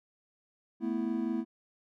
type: chord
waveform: triangle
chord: A suspended second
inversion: none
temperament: equal with one note detuned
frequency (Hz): 221.5 / 246.9 / 329.6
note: A3 / B3 / E4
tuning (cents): +12 / 0 / 0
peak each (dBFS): -32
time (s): 0.8-1.45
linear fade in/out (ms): 50
effects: none